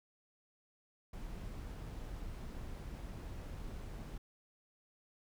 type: noise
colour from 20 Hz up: brown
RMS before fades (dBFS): -45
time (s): 1.13-4.18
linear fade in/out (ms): 5
effects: none